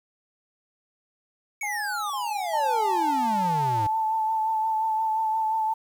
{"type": "exponential sweep", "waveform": "square", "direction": "down", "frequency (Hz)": [2275, 101.3], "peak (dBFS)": -29, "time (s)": [1.61, 3.87], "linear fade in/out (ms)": 5}
{"type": "tone bursts", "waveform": "sine", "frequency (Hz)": 832, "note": "G#5", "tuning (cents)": 3, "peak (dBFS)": -31, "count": 3, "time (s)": [1.63, 3.106], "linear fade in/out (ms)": 2, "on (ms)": 470, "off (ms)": 33}
{"type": "tone with vibrato", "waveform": "sine", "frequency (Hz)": 880, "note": "A5", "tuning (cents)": 0, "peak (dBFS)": -22, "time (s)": [2.53, 5.74], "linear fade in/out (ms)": 10, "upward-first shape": "sine", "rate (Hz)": 5.7, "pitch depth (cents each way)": 23}
{"effects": ["9-bit"]}